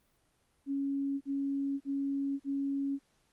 sine tone bursts, 277.2 Hz, C#4, in tune, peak -30 dBFS, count 4, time 0.66-2.992 s, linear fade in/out 50 ms, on 550 ms, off 44 ms, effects pink hiss -72 dBFS RMS until 3.32 s + Opus 32 kbps

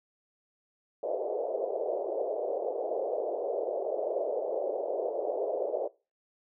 white band-pass noise, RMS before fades -32 dBFS, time 1.03-5.88 s, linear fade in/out 5 ms, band 400 to 650 Hz, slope 48 dB/octave, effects noise-tail reverb RT60 0.3 s tail -21 dB re dry

